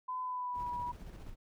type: tone with pitch glide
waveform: sine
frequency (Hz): 1012 to 972.5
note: B5 to B5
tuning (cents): +42 to -27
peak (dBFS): -35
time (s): 0.08-0.92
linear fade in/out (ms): 10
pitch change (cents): -69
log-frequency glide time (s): 0.21-0.7
type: noise with tremolo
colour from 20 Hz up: brown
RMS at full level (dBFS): -46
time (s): 0.53-1.36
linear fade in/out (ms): 50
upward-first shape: square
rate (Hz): 15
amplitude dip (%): 35
effects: none